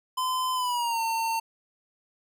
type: tone with pitch glide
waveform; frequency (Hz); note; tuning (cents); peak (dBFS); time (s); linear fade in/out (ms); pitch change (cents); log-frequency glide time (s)
square; 1023 to 906.1; C6 to A#5; -39 to -49; -26; 0.17-1.4; 10; -210; 0.54-1.01
effects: none